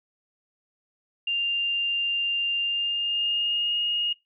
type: tone with pitch glide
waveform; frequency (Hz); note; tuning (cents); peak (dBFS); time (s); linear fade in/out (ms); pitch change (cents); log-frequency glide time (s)
sine; 2794 to 2859; F7 to F7; 0 to +40; -23; 1.27-4.13; 5; +40; 2.6-3.79
effects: noise-tail reverb RT60 0.2 s tail -19 dB re dry